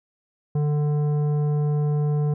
sine tone with tanh clipping, 148.1 Hz, D3, 15 cents sharp, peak -21 dBFS, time 0.55-2.34 s, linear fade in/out 5 ms, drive 11 dB, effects none

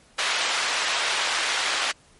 white band-pass noise, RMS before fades -25 dBFS, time 0.18-1.92 s, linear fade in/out 10 ms, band 680 to 3600 Hz, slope 12 dB/octave, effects pink hiss -56 dBFS RMS until 2.19 s + MP3 48 kbps

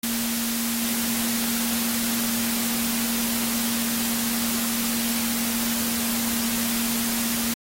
sine tone in noise, 232.4 Hz, A#3, 5 cents flat, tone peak -26 dBFS, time 0.03-7.54 s, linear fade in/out 5 ms, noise white, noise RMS -27 dBFS, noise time 0.03-7.54 s, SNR -2 dB, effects AAC 48 kbps

